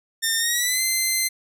10% pulse tone with pitch glide, 1812 to 2069 Hz, A#6 to C7, -50 to -20 cents, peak -11 dBFS, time 0.22-1.29 s, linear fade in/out 20 ms, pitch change +230 cents, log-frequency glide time 0.37-0.82 s, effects none

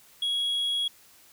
sine tone, 3322 Hz, G#7, in tune, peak -22 dBFS, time 0.22-0.88 s, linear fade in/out 5 ms, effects tanh soft clip ceiling -24 dBFS + white hiss -56 dBFS RMS until 1.32 s

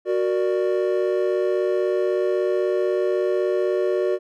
triangle chord, Gb augmented, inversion none, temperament equal with one note detuned, 370 / 466.2 / 591.1 Hz, Gb4 / Bb4 / D5, 0 / 0 / +11 cents, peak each -19 / -24 / -23 dBFS, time 0.05-4.19 s, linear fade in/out 50 ms, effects none

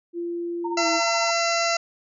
sine tone with pitch glide, 343.6 to 326.6 Hz, F4 to E4, -28 to -16 cents, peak -26 dBFS, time 0.13-1.01 s, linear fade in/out 50 ms, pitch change -88 cents, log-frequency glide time 0.79-0.86 s
sine tone with tremolo, 918 Hz, A#5, 27 cents flat, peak -26 dBFS, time 0.64-1.31 s, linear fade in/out 10 ms, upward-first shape sine, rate 14 Hz, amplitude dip 75%
harmonic tone, 677 Hz, E5, 46 cents sharp, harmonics 1 / 2 / 3 / 4 / 6 / 7 / 8 / 9 / 10, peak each -24 / -27 / -29 / -30 / -32 / -32 / -33 / -34 / -34 dBFS, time 0.77-1.77 s, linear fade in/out 5 ms
effects none

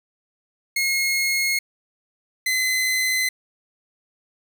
sawtooth tone pair in turn, 2160 / 2039 Hz, C#7 / C7, -45 / -45 cents, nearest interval minor second, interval 100 cents, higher first, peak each -16 dBFS, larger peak neither, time 0.76-1.59 / 2.46-3.29 s, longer neither, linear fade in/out 5 ms, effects none

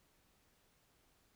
silence, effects pink hiss -73 dBFS RMS until 1.35 s

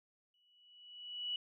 sine tone with exponential growth, 2943 Hz, F#7, 10 cents flat, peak -34 dBFS, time 0.34-1.36 s, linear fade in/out 2 ms, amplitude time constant 220 ms, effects none

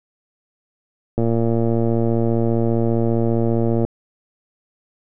click train, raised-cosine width 2 ms, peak -7 dBFS, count 308, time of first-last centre 1.18-3.85 s, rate 115 Hz, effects none

